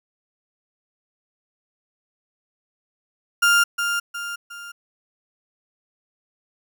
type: tone with echo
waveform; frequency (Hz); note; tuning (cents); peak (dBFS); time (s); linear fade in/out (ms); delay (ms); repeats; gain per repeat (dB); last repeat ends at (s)
35% pulse; 1400; F6; +4; -12; 3.42-3.64; 10; 360; 3; -7; 4.72
effects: none